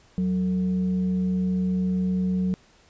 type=tone with frequency modulation; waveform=sine; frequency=185 Hz; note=F#3; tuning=in tune; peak=-21 dBFS; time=0.18-2.54 s; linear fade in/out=0 ms; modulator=265 Hz; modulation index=0.28; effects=pink hiss -57 dBFS RMS until 2.89 s + resampled to 16000 Hz